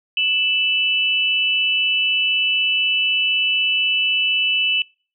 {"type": "tone pair together", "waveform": "sine", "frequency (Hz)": [2637, 2973], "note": ["E7", "F#7"], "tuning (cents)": [0, 8], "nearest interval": "major second", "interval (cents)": 208, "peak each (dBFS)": -19, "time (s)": [0.17, 4.82], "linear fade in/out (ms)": 2, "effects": ["noise-tail reverb RT60 0.4 s tail -26 dB re dry"]}